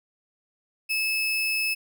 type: tone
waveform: 35% pulse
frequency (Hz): 2603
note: E7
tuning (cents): -22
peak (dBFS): -22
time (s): 0.89-1.75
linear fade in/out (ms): 20
effects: none